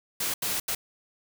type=noise bursts at uneven times; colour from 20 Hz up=white; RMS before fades=-29 dBFS; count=3; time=0.2-0.34 / 0.42-0.6 / 0.68-0.75 s; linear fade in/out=5 ms; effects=none